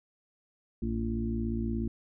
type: harmonic tone with a mistuned harmonic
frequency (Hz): 57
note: A#1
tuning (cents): -38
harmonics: 1 / 2 / 4 / 5 / 6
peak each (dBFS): -34 / -37 / -32 / -41 / -38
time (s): 0.82-1.88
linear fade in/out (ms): 5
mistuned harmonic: 1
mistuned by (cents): +33
effects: none